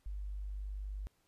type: tone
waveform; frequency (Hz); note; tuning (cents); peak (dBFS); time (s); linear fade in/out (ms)
sine; 49.76; G1; +27; -38; 0.06-1.07; 0
effects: pink hiss -75 dBFS RMS until 1.27 s + resampled to 32000 Hz